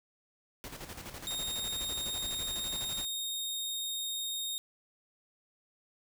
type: noise with tremolo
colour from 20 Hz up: pink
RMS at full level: -43 dBFS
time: 0.64-3.05 s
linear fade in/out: 0 ms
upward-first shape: square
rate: 12 Hz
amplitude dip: 55%
type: tone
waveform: sawtooth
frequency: 3706 Hz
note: A#7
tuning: 11 cents flat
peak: -31 dBFS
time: 1.27-4.58 s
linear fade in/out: 0 ms
effects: none